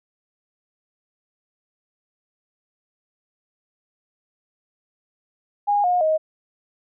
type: tone with pitch steps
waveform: sine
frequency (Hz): 819 / 717.1 / 627.9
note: G#5 / F5 / D#5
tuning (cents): -24 / +46 / +16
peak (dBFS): -16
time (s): 5.67-6.18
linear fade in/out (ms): 20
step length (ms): 170
effects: none